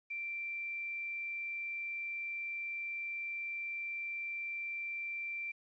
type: tone with quantisation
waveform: sine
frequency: 2352 Hz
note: D7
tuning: 2 cents sharp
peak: -37 dBFS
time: 0.1-5.52 s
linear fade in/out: 10 ms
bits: 11
effects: resampled to 16000 Hz